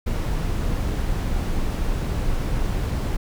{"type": "noise", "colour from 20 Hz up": "brown", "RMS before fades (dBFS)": -23, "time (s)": [0.06, 3.17], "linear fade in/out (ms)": 10, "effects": []}